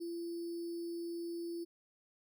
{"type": "tone with sample-and-hold", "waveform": "sine", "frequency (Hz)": 340.2, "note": "F4", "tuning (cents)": -45, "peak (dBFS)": -38, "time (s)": [0, 1.65], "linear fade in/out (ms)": 20, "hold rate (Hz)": 4900, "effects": []}